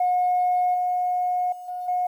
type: tone with level steps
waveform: sine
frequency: 723 Hz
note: F#5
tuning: 40 cents flat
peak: -17 / -20 / -35 / -28 / -20 dBFS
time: 0-2.07 s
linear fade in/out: 5 ms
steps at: 0.74 / 1.52 / 1.68 / 1.88 s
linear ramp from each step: 5 ms
effects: tanh soft clip ceiling -15 dBFS + 9-bit